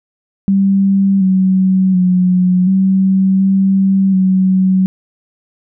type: tone with pitch steps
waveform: sine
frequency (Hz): 195.5 / 188.3 / 182 / 191 / 193.2 / 187.9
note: G3 / F#3 / F#3 / G3 / G3 / F#3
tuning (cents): -4 / +31 / -28 / -45 / -25 / +27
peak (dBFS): -8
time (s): 0.48-4.86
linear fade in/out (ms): 0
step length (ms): 730
effects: none